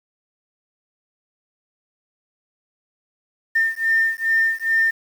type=beating tone pair; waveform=sine; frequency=1805 / 1807.4 Hz; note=A6 / A6; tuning=+44 / +46 cents; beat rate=2.4 Hz; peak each=-19 dBFS; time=3.55-4.91 s; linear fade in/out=10 ms; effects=tanh soft clip ceiling -9 dBFS + 7-bit